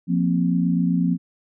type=chord; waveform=sine; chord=F suspended fourth; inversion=none; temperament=equal; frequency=174.61 / 233.1 / 261.6 Hz; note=F3 / Bb3 / C4; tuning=0 / 0 / 0 cents; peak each=-19 / -25 / -23 dBFS; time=0.07-1.18 s; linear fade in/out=50 ms; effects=none